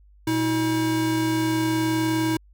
square tone pair together, 119.9 / 320.1 Hz, A#2 / D#4, +49 / +49 cents, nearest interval octave + perfect fourth, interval 1700 cents, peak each -29 / -22 dBFS, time 0.27-2.37 s, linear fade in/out 5 ms, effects added 50 Hz sine -50 dBFS peak until 2.53 s

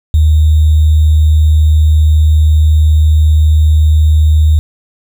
sine tone with sample-and-hold, 77.3 Hz, D#2, 11 cents flat, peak -4 dBFS, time 0.14-4.59 s, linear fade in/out 0 ms, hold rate 3675 Hz, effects none

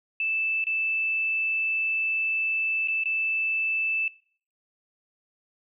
sine tone with dropouts, 2637 Hz, E7, in tune, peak -24 dBFS, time 0.2-4.08 s, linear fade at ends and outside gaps 2 ms, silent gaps 0.641-0.668 / 2.875-2.883 / 3.037-3.056 s, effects noise-tail reverb RT60 0.5 s tail -21 dB re dry

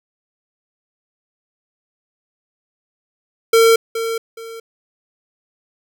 square tone with echo, 454.8 Hz, A#4, 43 cents flat, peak -9 dBFS, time 3.53-3.76 s, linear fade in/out 5 ms, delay 420 ms, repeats 2, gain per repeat -11 dB, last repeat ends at 4.6 s, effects none

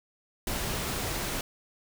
pink noise, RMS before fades -32 dBFS, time 0.47-1.41 s, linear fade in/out 2 ms, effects none

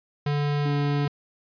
square tone with pitch glide, 145.5 to 144.33 Hz, D3 to D3, -16 to -30 cents, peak -23 dBFS, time 0.26-1.08 s, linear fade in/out 5 ms, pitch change -14 cents, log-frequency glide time 0.64-0.73 s
triangle tone, 287.3 Hz, D4, 38 cents flat, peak -28 dBFS, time 0.65-1.06 s, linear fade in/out 10 ms
effects resampled to 11025 Hz

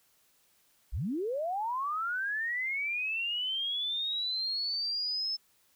sine linear sweep, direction up, 33 to 5274 Hz, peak -30 dBFS, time 0.92-5.37 s, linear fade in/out 20 ms, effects white hiss -68 dBFS RMS until 5.75 s

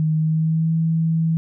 sine tone with pitch glide, 156.6 to 162.59 Hz, D#3 to E3, +11 to -24 cents, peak -16 dBFS, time 0-1.37 s, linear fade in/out 0 ms, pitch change +65 cents, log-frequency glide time 0.16-0.73 s, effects none

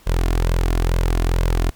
sawtooth tone with flanger, 42.6 Hz, F1, 42 cents flat, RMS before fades -18 dBFS, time 0.06-1.71 s, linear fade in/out 20 ms, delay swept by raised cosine 1.9 to 2.88 ms, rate 2.2 Hz, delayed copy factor +0.5, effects pink hiss -51 dBFS RMS until 1.75 s

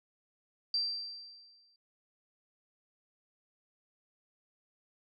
sine tone with exponential decay, 4699 Hz, D8, in tune, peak -27 dBFS, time 0.74-1.76 s, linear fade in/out 2 ms, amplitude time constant 220 ms, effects none

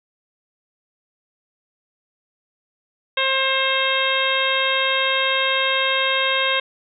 harmonic tone with a mistuned harmonic, 532 Hz, C5, 29 cents sharp, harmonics 1 / 2 / 3 / 4 / 5 / 6 / 7, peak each -25 / -25 / -25 / -25 / -25 / -25 / -25 dBFS, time 3.17-6.6 s, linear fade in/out 5 ms, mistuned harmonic 6, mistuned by +15 cents, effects none

